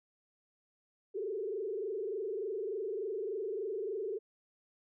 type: tone with frequency modulation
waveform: sine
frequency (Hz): 412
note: G#4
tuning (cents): -14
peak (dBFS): -34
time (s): 1.14-4.19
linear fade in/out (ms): 20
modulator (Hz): 23.4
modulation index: 1.8
effects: none